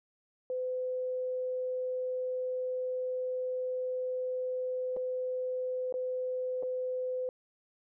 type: tone with dropouts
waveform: sine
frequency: 508 Hz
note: B4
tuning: 49 cents sharp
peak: -31 dBFS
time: 0.5-7.29 s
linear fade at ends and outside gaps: 1 ms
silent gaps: 4.965-4.969 / 5.925-5.94 / 6.626-6.632 s
effects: none